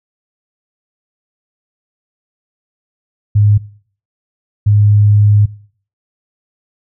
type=tone bursts at uneven times; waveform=sine; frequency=103.83 Hz; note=G#2; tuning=in tune; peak=-6 dBFS; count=2; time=3.35-3.58 / 4.66-5.46 s; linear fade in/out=10 ms; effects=noise-tail reverb RT60 0.5 s tail -20 dB re dry